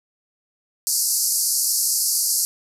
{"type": "band-pass noise", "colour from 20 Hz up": "white", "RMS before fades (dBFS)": -21, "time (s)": [0.87, 2.45], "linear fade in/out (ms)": 0, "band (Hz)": [4500, 13000], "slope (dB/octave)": 96, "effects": []}